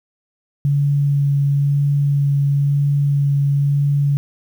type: tone with vibrato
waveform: sine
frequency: 141.9 Hz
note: C#3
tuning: 41 cents sharp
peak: -13 dBFS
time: 0.65-4.17 s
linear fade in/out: 0 ms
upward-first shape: sine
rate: 1 Hz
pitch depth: 10 cents each way
effects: 8-bit